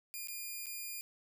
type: tone with dropouts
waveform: 5% pulse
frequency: 2420 Hz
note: D#7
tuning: 49 cents flat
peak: -31 dBFS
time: 0.14-1.01 s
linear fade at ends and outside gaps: 0 ms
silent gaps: 0.273-0.284 / 0.659-0.667 s
effects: none